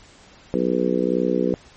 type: harmonic tone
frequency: 62 Hz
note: B1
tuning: 7 cents sharp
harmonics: 3 / 4 / 5 / 6 / 7 / 8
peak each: -25 / -25 / -25 / -25 / -25 / -25 dBFS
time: 0.54-1.54 s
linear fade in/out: 0 ms
effects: pink hiss -49 dBFS RMS until 1.76 s + MP3 32 kbps